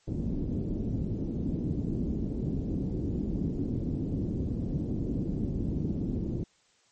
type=low-pass noise; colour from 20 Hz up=white; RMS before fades=-31 dBFS; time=0.07-6.44 s; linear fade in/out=10 ms; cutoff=300 Hz; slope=24 dB/octave; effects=white hiss -66 dBFS RMS until 6.91 s + MP3 32 kbps